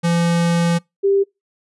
square / sine tone pair in turn, 170.3 / 395.3 Hz, F3 / G4, -43 / +15 cents, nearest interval octave + minor third, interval 1458 cents, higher second, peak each -15 / -12 dBFS, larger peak second, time 0.03-0.79 / 1.03-1.24 s, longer first, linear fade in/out 20 ms, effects noise-tail reverb RT60 0.2 s tail -26 dB re dry + resampled to 24000 Hz

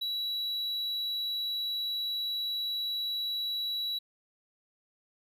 triangle tone, 3915 Hz, B7, 16 cents flat, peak -29 dBFS, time 0.01-3.99 s, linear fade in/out 10 ms, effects none

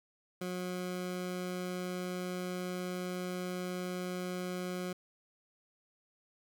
20% pulse tone, 181.1 Hz, F#3, 37 cents flat, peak -31 dBFS, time 0.41-4.93 s, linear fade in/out 5 ms, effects none

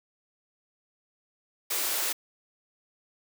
white high-pass noise, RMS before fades -29 dBFS, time 1.7-2.13 s, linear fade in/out 10 ms, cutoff 290 Hz, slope 48 dB/octave, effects none

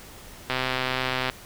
click train, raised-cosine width 0.3 ms, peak -9 dBFS, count 104, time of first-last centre 0.5-1.298 s, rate 129 Hz, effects pink hiss -45 dBFS RMS until 1.45 s

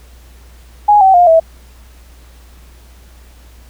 sine tone with pitch steps, 830.6 / 766.1 / 706.6 / 651.7 Hz, G#5 / G5 / F5 / E5, 0 / -40 / +20 / -20 cents, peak -4 dBFS, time 0.88-1.4 s, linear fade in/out 10 ms, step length 130 ms, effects added 60 Hz sine -38 dBFS peak until 3.69 s + pink hiss -47 dBFS RMS until 3.69 s

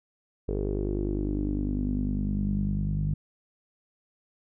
sawtooth tone with low-pass filter sweep, 50 Hz, G1, 35 cents sharp, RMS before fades -28 dBFS, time 0.48-3.14 s, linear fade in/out 5 ms, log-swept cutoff 430 to 160 Hz, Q 6, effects none

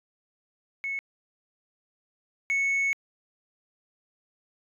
sine tone pair in turn, 2200 / 2208 Hz, C#7 / C#7, -14 / -7 cents, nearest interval unison, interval 7 cents, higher second, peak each -28 / -20 dBFS, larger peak second, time 0.84-0.99 / 2.5-2.93 s, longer second, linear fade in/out 0 ms, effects tanh soft clip ceiling -22 dBFS

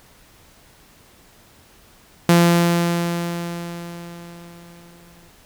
sawtooth tone with exponential decay, 171.5 Hz, F3, 31 cents flat, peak -6 dBFS, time 2.29-5.28 s, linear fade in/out 2 ms, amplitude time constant 650 ms, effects pink hiss -51 dBFS RMS until 5.45 s

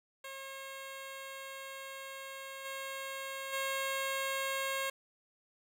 10% pulse tone with level steps, 540 Hz, C#5, 45 cents flat, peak -35 / -31 / -25 dBFS, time 0.24-4.9 s, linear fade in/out 5 ms, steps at 2.64 / 3.52 s, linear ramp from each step 20 ms, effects none

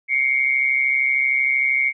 sine tone pair together, 2125 / 2258 Hz, C7 / C#7, +26 / +31 cents, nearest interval minor second, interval 105 cents, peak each -19 dBFS, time 0.08-1.93 s, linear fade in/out 50 ms, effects none

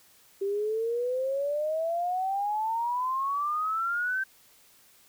sine exponential sweep, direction up, 389.5 to 1568 Hz, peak -26 dBFS, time 0.41-4.24 s, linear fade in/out 10 ms, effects white hiss -59 dBFS RMS until 5.08 s

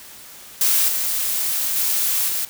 blue noise with level steps, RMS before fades -17 / -22 / -20 / -23 dBFS, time 0.61-2.45 s, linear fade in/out 2 ms, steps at 0.88 / 1.76 / 2.28 s, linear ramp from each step 5 ms, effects white hiss -41 dBFS RMS until 2.49 s

